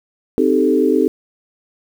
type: chord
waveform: sine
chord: A half-diminished seventh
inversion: first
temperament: equal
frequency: 261.6 / 311.1 / 392 / 440 Hz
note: C4 / Eb4 / G4 / A4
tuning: 0 / 0 / 0 / 0 cents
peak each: -17 dBFS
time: 0.38-1.08 s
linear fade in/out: 0 ms
effects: 7-bit